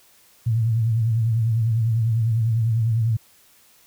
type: tone with vibrato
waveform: sine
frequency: 113.5 Hz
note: A#2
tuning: 46 cents flat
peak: -17 dBFS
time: 0.46-3.17 s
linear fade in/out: 10 ms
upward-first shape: triangle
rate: 10 Hz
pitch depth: 94 cents each way
effects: white hiss -55 dBFS RMS until 3.86 s